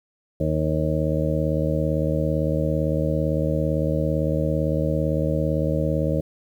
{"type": "harmonic tone", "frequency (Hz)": 77.78, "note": "D#2", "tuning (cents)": 0, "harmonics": [1, 2, 3, 4, 6, 7, 8], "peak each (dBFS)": [-27, -24, -31, -28, -30, -26, -33], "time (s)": [0.4, 6.21], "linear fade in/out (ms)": 5, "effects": ["9-bit"]}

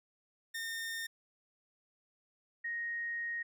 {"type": "tone pair in turn", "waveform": ["sawtooth", "sine"], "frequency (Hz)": [1823, 1869.9], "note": ["A#6", "A#6"], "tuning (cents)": [-39, 5], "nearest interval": "unison", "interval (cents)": 44, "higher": "second", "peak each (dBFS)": [-34, -35], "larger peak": "first", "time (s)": [[0.54, 1.07], [2.64, 3.43]], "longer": "second", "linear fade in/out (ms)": 10, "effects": []}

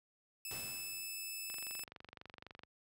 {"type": "tone", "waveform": "10% pulse", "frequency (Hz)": 2617, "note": "E7", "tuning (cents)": -13, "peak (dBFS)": -33, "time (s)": [0.45, 1.84], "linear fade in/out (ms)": 2}
{"type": "noise with exponential decay", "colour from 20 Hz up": "pink", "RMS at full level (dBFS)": -47, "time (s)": [0.51, 1.48], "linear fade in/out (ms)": 2, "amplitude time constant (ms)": 210}
{"type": "click train", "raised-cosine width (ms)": 0.3, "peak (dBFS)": -34, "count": 28, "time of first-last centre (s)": [1.5, 2.634], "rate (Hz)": 23.8}
{"effects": ["high-pass 60 Hz 12 dB/octave"]}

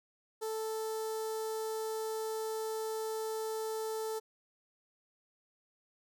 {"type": "tone with notch filter", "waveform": "sawtooth", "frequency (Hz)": 440, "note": "A4", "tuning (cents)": 0, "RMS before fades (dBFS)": -37, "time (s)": [0.41, 4.2], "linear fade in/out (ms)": 20, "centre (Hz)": 2400, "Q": 0.56, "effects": []}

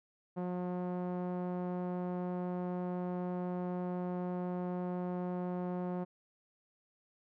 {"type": "tone with low-pass filter", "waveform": "sawtooth", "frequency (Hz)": 179.6, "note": "F3", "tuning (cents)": 49, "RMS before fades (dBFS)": -37, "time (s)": [0.36, 6.05], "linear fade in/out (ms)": 20, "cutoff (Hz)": 830, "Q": 1.1, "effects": []}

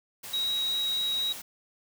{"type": "tone in noise", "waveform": "sine", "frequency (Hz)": 3826, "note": "A#7", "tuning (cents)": 44, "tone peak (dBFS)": -26, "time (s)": [0.33, 1.33], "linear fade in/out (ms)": 10, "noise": "white", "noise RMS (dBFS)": -41, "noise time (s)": [0.23, 1.42], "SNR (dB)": 12, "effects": []}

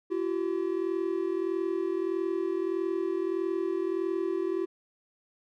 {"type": "tone pair together", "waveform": "triangle", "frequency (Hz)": [339.9, 381.5], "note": ["F4", "G4"], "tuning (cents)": [-47, -47], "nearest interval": "major second", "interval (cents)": 200, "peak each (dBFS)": -28, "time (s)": [0.1, 4.66], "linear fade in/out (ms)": 20, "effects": []}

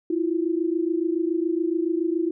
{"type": "tone pair together", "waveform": "sine", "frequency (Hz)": [326.1, 353.2], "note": ["E4", "F4"], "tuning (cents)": [-19, 20], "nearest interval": "minor second", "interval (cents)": 139, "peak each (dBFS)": [-23, -25], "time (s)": [0.1, 2.31], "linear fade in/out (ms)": 5, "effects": []}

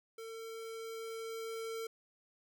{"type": "tone with level ramp", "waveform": "square", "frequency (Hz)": 451.1, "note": "A4", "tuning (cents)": 43, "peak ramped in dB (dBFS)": [-45, -39], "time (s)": [0.18, 1.87], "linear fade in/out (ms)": 5, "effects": []}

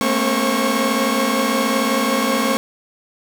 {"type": "tone cluster", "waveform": "sawtooth", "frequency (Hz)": [217.3, 236.1, 269.2, 533, 1105], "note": ["A3", "A#3", "C4", "C5", "C#6"], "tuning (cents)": [-21, 22, 49, 32, -6], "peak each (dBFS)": -19, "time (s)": [0.01, 2.57], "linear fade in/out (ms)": 0, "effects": []}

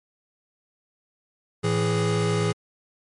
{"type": "tone cluster", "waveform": "square", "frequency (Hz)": [111, 166.3, 415.5], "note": ["A2", "E3", "G#4"], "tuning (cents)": [16, 16, 1], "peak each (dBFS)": -26, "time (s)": [1.63, 2.53], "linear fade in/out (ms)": 20, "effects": ["MP3 48 kbps"]}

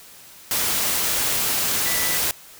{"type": "tone in noise", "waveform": "sine", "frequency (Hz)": 1978, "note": "B6", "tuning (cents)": 2, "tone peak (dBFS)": -29, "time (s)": [1.86, 2.18], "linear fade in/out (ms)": 0, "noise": "white", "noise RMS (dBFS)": -22, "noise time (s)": [0.51, 2.31], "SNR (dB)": -10, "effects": ["white hiss -45 dBFS RMS until 2.59 s"]}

